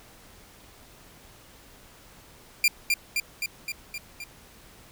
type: tone with echo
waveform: sawtooth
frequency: 2389 Hz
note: D7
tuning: 29 cents sharp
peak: -14 dBFS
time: 2.64-2.68 s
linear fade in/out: 2 ms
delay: 260 ms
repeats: 6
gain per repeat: -3 dB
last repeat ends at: 4.24 s
effects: pink hiss -52 dBFS RMS until 4.91 s